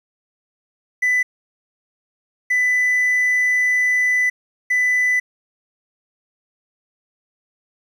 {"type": "tone bursts at uneven times", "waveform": "triangle", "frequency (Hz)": 1995, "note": "B6", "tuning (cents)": 17, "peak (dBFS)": -12, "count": 3, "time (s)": [[1.02, 1.23], [2.5, 4.3], [4.7, 5.2]], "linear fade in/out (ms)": 10, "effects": ["tanh soft clip ceiling -9 dBFS", "9-bit"]}